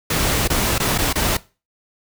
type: noise with dropouts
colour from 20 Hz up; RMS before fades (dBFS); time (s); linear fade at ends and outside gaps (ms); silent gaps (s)
pink; -19; 0.1-1.37; 5; 0.477-0.5 / 0.782-0.799 / 0.979-0.985 / 1.129-1.155
effects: noise-tail reverb RT60 0.3 s tail -19 dB re dry